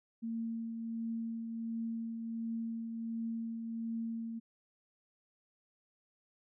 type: tone with tremolo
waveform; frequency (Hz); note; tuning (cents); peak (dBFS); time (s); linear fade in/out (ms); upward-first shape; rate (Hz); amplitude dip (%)
sine; 228; A#3; -38; -34; 0.22-4.4; 20; triangle; 1.4; 40
effects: none